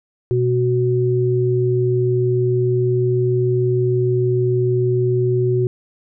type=tone pair together; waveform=sine; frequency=123.47 / 370 Hz; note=B2 / F#4; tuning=0 / 0 cents; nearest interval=octave + perfect fifth; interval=1900 cents; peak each=-17 dBFS; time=0.31-5.67 s; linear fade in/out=0 ms; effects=none